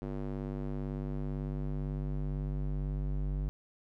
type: tone with band-pass filter sweep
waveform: square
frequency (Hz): 49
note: G1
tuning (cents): 0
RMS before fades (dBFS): -35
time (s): 0.02-3.49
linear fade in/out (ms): 0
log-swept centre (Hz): 300 to 98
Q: 0.91
effects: none